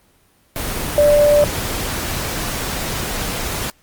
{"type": "tone in noise", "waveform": "sine", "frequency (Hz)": 587.3, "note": "D5", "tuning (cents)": 0, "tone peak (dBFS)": -9, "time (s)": [0.98, 1.44], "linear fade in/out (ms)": 0, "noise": "pink", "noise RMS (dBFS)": -23, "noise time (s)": [0.56, 3.7], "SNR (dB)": 11, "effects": ["pink hiss -56 dBFS RMS until 3.82 s", "Opus 24 kbps"]}